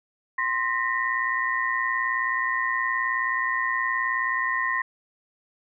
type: tone cluster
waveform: sine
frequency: 1048 / 1839 / 1958 Hz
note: C6 / A#6 / B6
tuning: +2 / -24 / -15 cents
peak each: -27 / -26 / -29 dBFS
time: 0.38-4.82 s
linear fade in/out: 5 ms
effects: none